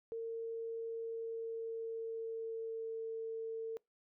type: tone with pitch glide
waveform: sine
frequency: 455.8 to 450 Hz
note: A#4 to A4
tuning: -39 to +39 cents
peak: -38 dBFS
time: 0.12-3.77 s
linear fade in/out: 0 ms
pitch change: -22 cents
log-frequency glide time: 0.97-3 s
effects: noise-tail reverb RT60 0.2 s tail -25 dB re dry